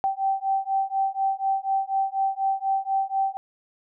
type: beating tone pair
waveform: sine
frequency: 775 / 779.1 Hz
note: G5 / G5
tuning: -20 / -11 cents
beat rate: 4.1 Hz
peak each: -25 dBFS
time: 0.04-3.37 s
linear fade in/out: 0 ms
effects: none